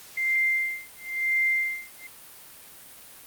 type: tone with tremolo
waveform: sine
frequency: 2093 Hz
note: C7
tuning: in tune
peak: -20 dBFS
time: 0.17-2.07 s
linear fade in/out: 5 ms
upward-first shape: sine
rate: 0.99 Hz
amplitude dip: 100%
effects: white hiss -47 dBFS RMS until 3.26 s + Opus 48 kbps